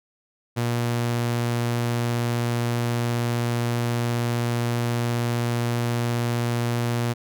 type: tone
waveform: sawtooth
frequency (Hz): 119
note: A#2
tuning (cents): +36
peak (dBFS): -18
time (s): 0.56-7.14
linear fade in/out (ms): 20
effects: none